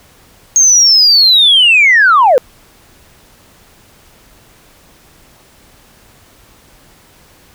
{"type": "linear sweep", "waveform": "sine", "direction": "down", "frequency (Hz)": [6500, 466.2], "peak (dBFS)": -3, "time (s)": [0.56, 2.38], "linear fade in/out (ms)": 0, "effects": ["tanh soft clip ceiling 0 dBFS", "pink hiss -45 dBFS RMS until 7.54 s"]}